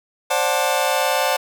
sawtooth chord, D dominant seventh, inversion third, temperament just, 528.6 / 587.3 / 734.2 / 881 Hz, C5 / D5 / F#5 / A5, +18 / 0 / -14 / +2 cents, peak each -19 dBFS, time 0.3-1.37 s, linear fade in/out 10 ms, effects none

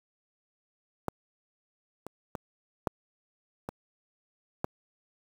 clicks, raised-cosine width 1 ms, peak -15 / -26 / -20 / -12 / -20 / -14 dBFS, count 6, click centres 1.083 / 2.066 / 2.352 / 2.872 / 3.689 / 4.644 s, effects high-pass 60 Hz 12 dB/octave + 7-bit

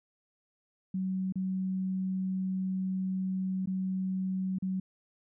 sine tone with dropouts, 188.1 Hz, F#3, 29 cents sharp, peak -29 dBFS, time 0.94-4.8 s, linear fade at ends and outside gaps 5 ms, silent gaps 1.324-1.356 / 3.659-3.672 / 4.586-4.623 s, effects none

